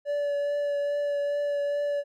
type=tone with vibrato; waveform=triangle; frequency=576 Hz; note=D5; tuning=34 cents flat; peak=-23 dBFS; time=0.05-2.04 s; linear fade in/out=50 ms; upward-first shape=triangle; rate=2.4 Hz; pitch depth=15 cents each way; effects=none